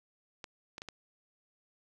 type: clicks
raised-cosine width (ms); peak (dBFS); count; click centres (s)
0.2; -25; 4; 0.442 / 0.781 / 0.819 / 0.887
effects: none